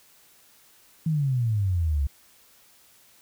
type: exponential sweep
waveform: sine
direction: down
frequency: 164.81 to 67 Hz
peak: -21 dBFS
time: 1.06-2.07 s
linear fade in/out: 5 ms
effects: white hiss -57 dBFS RMS until 3.21 s